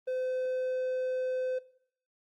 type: tone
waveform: triangle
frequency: 512 Hz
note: C5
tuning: 38 cents flat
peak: -28 dBFS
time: 0.07-1.59 s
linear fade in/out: 10 ms
effects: noise-tail reverb RT60 0.6 s tail -18 dB re dry + Opus 24 kbps